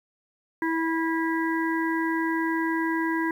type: harmonic tone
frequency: 326.3 Hz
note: E4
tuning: 18 cents flat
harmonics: 1 / 3 / 5 / 6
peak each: -25 / -30 / -32 / -33 dBFS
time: 0.62-3.31 s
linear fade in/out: 2 ms
effects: 9-bit